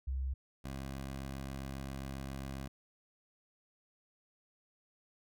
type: tone pair in turn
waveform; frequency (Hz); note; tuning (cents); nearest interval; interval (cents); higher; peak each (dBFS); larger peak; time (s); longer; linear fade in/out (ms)
sine / 15% pulse; 66 / 67.43; C2 / C#2; +16 / -47; unison; 37; second; -33 / -34; first; 0.07-0.34 / 0.64-2.68; second; 10
effects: none